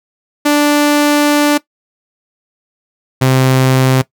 sawtooth tone pair in turn, 293.4 / 130.69 Hz, D4 / C3, -2 / -2 cents, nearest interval octave + major second, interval 1400 cents, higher first, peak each -4 dBFS, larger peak neither, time 0.45-1.58 / 3.21-4.02 s, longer first, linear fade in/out 10 ms, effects noise-tail reverb RT60 0.1 s tail -18 dB re dry

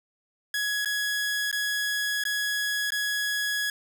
sawtooth tone with dropouts, 1675 Hz, G#6, 14 cents sharp, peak -22 dBFS, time 0.54-3.7 s, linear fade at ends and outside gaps 2 ms, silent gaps 0.848-0.857 / 1.514-1.527 / 2.238-2.252 / 2.905-2.92 s, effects none

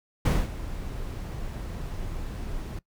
brown noise with ADSR envelope, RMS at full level -18 dBFS, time 0.25-2.79 s, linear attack 8 ms, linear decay 220 ms, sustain -16 dB, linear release 4 ms, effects noise-tail reverb RT60 0.1 s tail -20 dB re dry

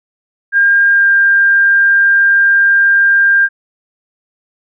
sine tone with pitch glide, 1608 to 1596.9 Hz, G6 to G6, +44 to +32 cents, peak -6 dBFS, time 0.52-3.49 s, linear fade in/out 50 ms, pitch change -12 cents, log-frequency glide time 0.91-1.07 s, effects none

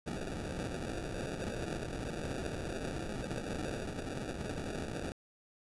blue noise with sample-and-hold, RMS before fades -39 dBFS, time 0.06-5.12 s, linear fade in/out 2 ms, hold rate 1050 Hz, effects resampled to 24000 Hz

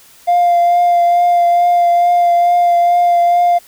triangle tone with vibrato, 698.5 Hz, F5, in tune, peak -5 dBFS, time 0.27-3.59 s, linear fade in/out 20 ms, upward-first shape triangle, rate 2.3 Hz, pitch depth 17 cents each way, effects tanh soft clip ceiling -4 dBFS + white hiss -44 dBFS RMS until 3.67 s

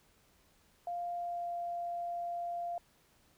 sine tone with pitch glide, 698.5 to 693.7 Hz, F5 to F5, 0 to -12 cents, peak -35 dBFS, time 0.87-2.78 s, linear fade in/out 2 ms, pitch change -12 cents, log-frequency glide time 1.14-1.54 s, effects pink hiss -68 dBFS RMS until 3.37 s

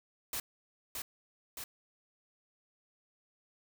white noise with echo, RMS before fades -37 dBFS, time 0.33-0.4 s, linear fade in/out 2 ms, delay 620 ms, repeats 2, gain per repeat -3 dB, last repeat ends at 1.64 s, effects none

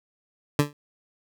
20% pulse tone with exponential decay, 145.8 Hz, D3, 12 cents flat, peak -10 dBFS, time 0.59-0.73 s, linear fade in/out 2 ms, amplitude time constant 29 ms, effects none

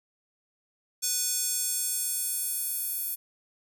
square tone with high-pass filter sweep, 493.9 Hz, B4, in tune, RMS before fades -30 dBFS, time 1.02-3.16 s, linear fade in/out 20 ms, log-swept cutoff 6600 to 12000 Hz, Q 1.9, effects none

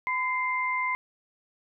sine tone pair together, 1010.3 / 2093 Hz, B5 / C7, +39 / 0 cents, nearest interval octave + minor second, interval 1261 cents, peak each -28 dBFS, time 0.07-0.95 s, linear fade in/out 0 ms, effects none

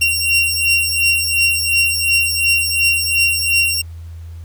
sawtooth beating tone pair, 2752 / 2754.8 Hz, F7 / F7, -26 / -24 cents, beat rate 2.8 Hz, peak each -13 dBFS, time 0.01-3.82 s, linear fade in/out 10 ms, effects added 83 Hz sine -29 dBFS peak until 4.44 s + pink hiss -52 dBFS RMS until 4.44 s

